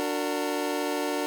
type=chord; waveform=25% pulse; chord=D augmented; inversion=none; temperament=just; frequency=293.7 / 367.1 / 458.9 Hz; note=D4 / F#4 / A#4; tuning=0 / -14 / -27 cents; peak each=-26 / -29 / -28 dBFS; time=0-1.26 s; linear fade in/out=0 ms; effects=none